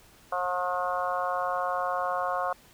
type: harmonic tone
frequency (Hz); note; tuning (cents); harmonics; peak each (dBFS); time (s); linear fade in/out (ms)
180; F#3; -47; 3 / 4 / 5 / 6 / 7 / 8; -33 / -31 / -39 / -31 / -35 / -38; 0.32-2.53; 5
effects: pink hiss -56 dBFS RMS until 2.73 s